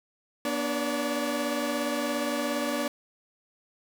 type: tone cluster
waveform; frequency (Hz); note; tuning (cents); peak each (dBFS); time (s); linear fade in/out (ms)
sawtooth; 241.7 / 294.6 / 572; B3 / D4 / D5; -37 / +6 / -46; -28 / -28 / -27; 0.45-2.88; 2
effects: none